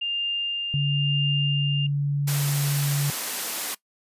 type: tone with tremolo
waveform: sine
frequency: 2803 Hz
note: F7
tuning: 6 cents sharp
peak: -23 dBFS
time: 0.01-1.87 s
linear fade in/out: 10 ms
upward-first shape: sine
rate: 1 Hz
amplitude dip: 30%
type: tone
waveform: sine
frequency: 142.9 Hz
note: D3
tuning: 47 cents flat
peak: -21 dBFS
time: 0.74-3.1 s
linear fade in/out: 0 ms
type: high-pass noise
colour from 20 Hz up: white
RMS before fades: -29 dBFS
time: 2.27-3.75 s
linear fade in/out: 10 ms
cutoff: 190 Hz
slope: 24 dB/octave
effects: noise-tail reverb RT60 0.1 s tail -20 dB re dry + resampled to 32000 Hz